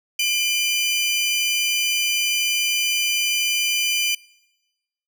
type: tone pair together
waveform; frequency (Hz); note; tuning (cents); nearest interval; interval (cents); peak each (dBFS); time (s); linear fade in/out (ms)
sawtooth; 2393 / 3015; D7 / F#7; +32 / +32; major third; 400; -18 / -19; 0.19-4.15; 5
effects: noise-tail reverb RT60 1.0 s tail -23 dB re dry